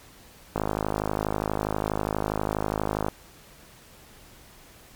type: click train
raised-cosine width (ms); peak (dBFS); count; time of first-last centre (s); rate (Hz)
1; -11; 133; 0.56-3.084; 52.3
effects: pink hiss -51 dBFS RMS until 4.95 s + MP3 96 kbps